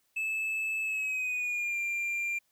triangle tone with pitch glide, 2614 to 2383 Hz, E7 to D7, -15 to +25 cents, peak -28 dBFS, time 0.16-2.39 s, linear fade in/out 10 ms, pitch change -160 cents, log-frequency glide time 0.82-1.77 s, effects white hiss -73 dBFS RMS until 2.51 s

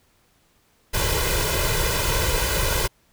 pink noise with comb filter, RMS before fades -22 dBFS, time 0.93-2.88 s, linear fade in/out 20 ms, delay 2 ms, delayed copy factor +0.8, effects pink hiss -62 dBFS RMS until 3.12 s

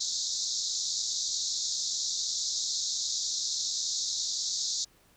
white band-pass noise, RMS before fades -32 dBFS, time 0-4.85 s, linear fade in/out 10 ms, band 3700 to 7100 Hz, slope 96 dB/octave, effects pink hiss -63 dBFS RMS until 5.16 s

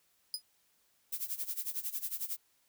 sawtooth tone with exponential decay, 4978 Hz, D#8, in tune, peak -27 dBFS, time 0.34-0.42 s, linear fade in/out 1 ms, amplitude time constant 17 ms
violet noise with tremolo, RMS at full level -35 dBFS, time 1.12-2.37 s, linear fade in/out 10 ms, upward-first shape sine, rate 11 Hz, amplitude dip 85%
effects white hiss -72 dBFS RMS until 2.68 s

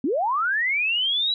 sine linear sweep, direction up, 233.1 to 3951 Hz, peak -20 dBFS, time 0.04-1.34 s, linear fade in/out 2 ms, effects none

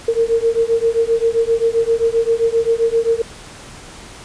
sine beating tone pair, 455.2 / 462.8 Hz, A#4 / A#4, -41 / -13 cents, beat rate 7.6 Hz, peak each -16 dBFS, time 0.08-3.22 s, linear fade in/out 5 ms, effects pink hiss -37 dBFS RMS until 4.24 s + resampled to 22050 Hz

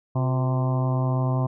harmonic tone with a mistuned harmonic, 129.4 Hz, C3, 19 cents flat, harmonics 1 / 2 / 3 / 4 / 5 / 6 / 7 / 8 / 9, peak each -21 / -31 / -36 / -38 / -33 / -38 / -38 / -35 / -47 dBFS, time 0.15-1.47 s, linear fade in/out 10 ms, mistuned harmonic 3, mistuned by -85 cents, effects none

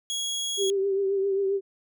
25% pulse tone, 3322 Hz, G#7, in tune, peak -24 dBFS, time 0.1-0.7 s, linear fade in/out 0 ms
sine tone with vibrato, 392 Hz, G4, in tune, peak -22 dBFS, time 0.57-1.61 s, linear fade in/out 50 ms, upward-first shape triangle, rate 7.5 Hz, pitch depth 46 cents each way
effects none

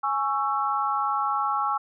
sine chord, C# minor, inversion second, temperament just, 831.5 / 1108.7 / 1330.5 Hz, G#5 / C#6 / E6, +2 / 0 / +16 cents, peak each -27 dBFS, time 0.03-1.78 s, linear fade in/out 10 ms, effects none

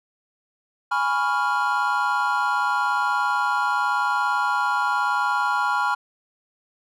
triangle chord, C# dominant seventh, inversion second, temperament equal, 830.6 / 987.8 / 1108.7 / 1396.9 Hz, G#5 / B5 / C#6 / E#6, 0 / 0 / 0 / 0 cents, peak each -24 / -23 / -26 / -22 dBFS, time 0.91-5.95 s, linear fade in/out 10 ms, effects none

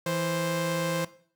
sawtooth tone pair together, 165.1 / 524.2 Hz, E3 / C5, +3 / +3 cents, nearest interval octave + minor sixth, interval 2000 cents, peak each -26 / -25 dBFS, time 0.06-1.05 s, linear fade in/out 5 ms, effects noise-tail reverb RT60 0.5 s tail -17 dB re dry

